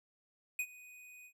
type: tone with ADSR envelope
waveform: square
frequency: 2489 Hz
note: D#7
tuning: in tune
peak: -32 dBFS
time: 0.59-1.33 s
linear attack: 3 ms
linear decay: 64 ms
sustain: -21 dB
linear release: 75 ms
effects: none